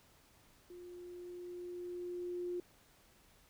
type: tone with level ramp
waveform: sine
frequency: 354.3 Hz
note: F4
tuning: 25 cents sharp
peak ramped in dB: -49 to -36 dBFS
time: 0.7-2.6 s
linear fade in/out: 2 ms
effects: pink hiss -66 dBFS RMS until 3.49 s